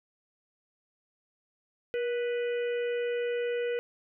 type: harmonic tone with a mistuned harmonic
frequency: 493.9 Hz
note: B4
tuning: in tune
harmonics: 1 / 3 / 4 / 5 / 6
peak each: -28 / -42 / -44 / -45 / -48 dBFS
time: 1.94-3.79 s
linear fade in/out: 0 ms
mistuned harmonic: 1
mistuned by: -52 cents
effects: none